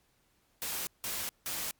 white noise bursts, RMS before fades -36 dBFS, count 3, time 0.62-1.71 s, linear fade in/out 0 ms, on 250 ms, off 170 ms, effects pink hiss -71 dBFS RMS until 1.79 s + MP3 96 kbps

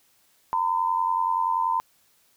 sine tone pair together, 920 / 1010.5 Hz, A#5 / B5, -23 / +39 cents, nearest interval major second, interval 162 cents, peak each -24 dBFS, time 0.53-1.8 s, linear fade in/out 0 ms, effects white hiss -63 dBFS RMS until 2.36 s

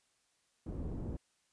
pink low-pass noise, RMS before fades -40 dBFS, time 0.66-1.17 s, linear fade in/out 5 ms, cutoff 330 Hz, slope 12 dB/octave, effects white hiss -75 dBFS RMS until 1.52 s + resampled to 22050 Hz

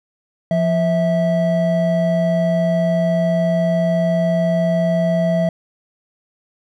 triangle tone pair together, 172.96 / 653 Hz, F3 / E5, -16 / -17 cents, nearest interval octave + major seventh, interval 2299 cents, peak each -15 dBFS, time 0.51-5.49 s, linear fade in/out 2 ms, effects none

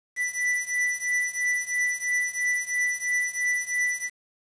square beating tone pair, 1975.5 / 1978.5 Hz, B6 / B6, 0 / +3 cents, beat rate 3 Hz, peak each -29 / -27 dBFS, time 0.16-4.1 s, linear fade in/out 50 ms, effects resampled to 22050 Hz + 8-bit

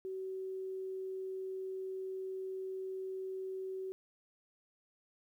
sine tone, 378.9 Hz, F#4, 41 cents sharp, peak -38 dBFS, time 0.05-3.92 s, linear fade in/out 0 ms, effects 12-bit

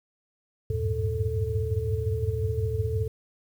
sine tone cluster, 78.3 / 95.9 / 101.6 / 115.4 / 440.5 Hz, D#2 / G2 / G#2 / A#2 / A4, +11 / -37 / -38 / -17 / +2 cents, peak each -31 dBFS, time 0.7-3.08 s, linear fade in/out 5 ms, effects 9-bit

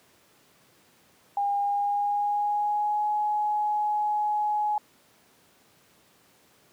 sine tone with pitch glide, 808 to 840.4 Hz, G#5 to G#5, -48 to +20 cents, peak -23 dBFS, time 1.37-4.78 s, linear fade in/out 2 ms, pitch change +68 cents, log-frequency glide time 1.58-3.07 s, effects pink hiss -60 dBFS RMS until 6.72 s + high-pass 150 Hz 12 dB/octave

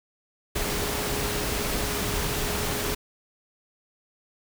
sine tone in noise, 415.3 Hz, G#4, in tune, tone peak -35 dBFS, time 0.55-2.95 s, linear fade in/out 10 ms, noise pink, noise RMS -28 dBFS, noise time 0.55-2.95 s, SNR -10 dB, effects none

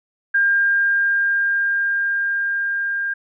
sine tone with level ramp, 1604 Hz, G6, 39 cents sharp, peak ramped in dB -13 to -20 dBFS, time 0.34-3.14 s, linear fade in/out 10 ms, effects none

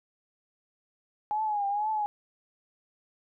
sine tone with vibrato, 833 Hz, G#5, 5 cents sharp, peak -26 dBFS, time 1.31-2.06 s, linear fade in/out 0 ms, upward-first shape triangle, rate 2.1 Hz, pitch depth 90 cents each way, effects none

